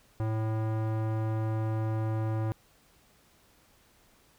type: tone with low-pass filter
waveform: square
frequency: 110 Hz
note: A2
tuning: in tune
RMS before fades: -30 dBFS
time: 0.2-2.52 s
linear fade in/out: 0 ms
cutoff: 1100 Hz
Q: 0.89
effects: pink hiss -63 dBFS RMS until 4.38 s